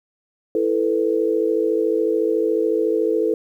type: chord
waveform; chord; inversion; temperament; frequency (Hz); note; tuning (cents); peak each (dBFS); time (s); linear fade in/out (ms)
sine; E suspended fourth; none; equal; 329.6 / 440 / 493.9; E4 / A4 / B4; 0 / 0 / 0; -22 / -19 / -23; 0.55-3.34; 2
effects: 9-bit